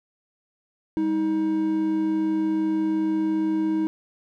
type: tone pair together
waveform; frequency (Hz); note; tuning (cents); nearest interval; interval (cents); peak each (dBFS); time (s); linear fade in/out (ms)
triangle; 199.12 / 316.6; G3 / D#4; +27 / +30; minor sixth; 803; -29 / -19; 0.97-3.87; 0
effects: none